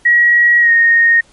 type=tone with pitch glide; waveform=sine; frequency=1909 to 1855.7 Hz; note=A#6 to A#6; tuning=+41 to -8 cents; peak=-6 dBFS; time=0.05-1.21 s; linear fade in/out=10 ms; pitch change=-49 cents; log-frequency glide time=0.6-0.71 s; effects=pink hiss -49 dBFS RMS until 1.32 s + MP3 48 kbps